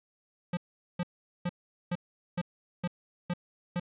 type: tone bursts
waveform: square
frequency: 176.2 Hz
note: F3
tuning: 16 cents sharp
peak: -29 dBFS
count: 8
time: 0.53-3.798 s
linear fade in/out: 5 ms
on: 41 ms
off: 420 ms
effects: resampled to 8000 Hz + 10-bit